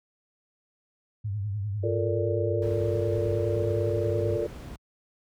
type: tone with vibrato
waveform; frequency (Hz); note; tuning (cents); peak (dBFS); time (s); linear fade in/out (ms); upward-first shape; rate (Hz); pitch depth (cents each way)
sine; 101.9; G#2; -32; -27; 1.24-4.37; 10; sine; 10; 100
type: chord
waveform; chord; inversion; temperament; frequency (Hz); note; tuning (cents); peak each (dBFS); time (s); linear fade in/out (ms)
sine; Bb major seventh; second; just; 349.6 / 437 / 466.2 / 582.7; F4 / A4 / Bb4 / D5; +2 / -12 / 0 / -14; -31; 1.83-4.47; 10
type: noise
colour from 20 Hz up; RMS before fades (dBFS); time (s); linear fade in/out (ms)
brown; -36; 2.62-4.76; 2
effects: high-pass 60 Hz 12 dB/octave